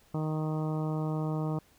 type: harmonic tone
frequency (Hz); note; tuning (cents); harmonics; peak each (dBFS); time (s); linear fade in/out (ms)
155.56; D#3; 0; 1 / 2 / 3 / 4 / 5 / 6 / 7 / 8; -30 / -36 / -40 / -42 / -44 / -46 / -47 / -48; 0.14-1.59; 5
effects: pink hiss -63 dBFS RMS until 1.78 s